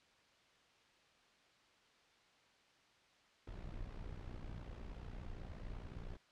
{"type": "noise with amplitude modulation", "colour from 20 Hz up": "brown", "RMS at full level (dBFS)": -45, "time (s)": [3.47, 6.17], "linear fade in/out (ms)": 5, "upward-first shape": "sine", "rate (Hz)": 59.7, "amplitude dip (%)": 70, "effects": ["white hiss -69 dBFS RMS until 6.31 s", "low-pass 4000 Hz 12 dB/octave"]}